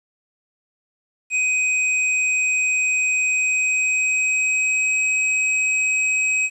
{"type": "tone with pitch glide", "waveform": "square", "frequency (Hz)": [2511, 2534], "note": ["D#7", "D#7"], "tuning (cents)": [15, 31], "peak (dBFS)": -18, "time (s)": [1.3, 6.5], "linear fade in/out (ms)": 50, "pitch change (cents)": 16, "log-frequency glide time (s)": [3.23, 5.03], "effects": ["resampled to 24000 Hz", "9-bit"]}